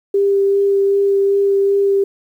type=tone with vibrato; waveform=sine; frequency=396.8 Hz; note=G4; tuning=21 cents sharp; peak=-11 dBFS; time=0.14-2.04 s; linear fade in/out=5 ms; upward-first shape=sine; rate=2.6 Hz; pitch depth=10 cents each way; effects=8-bit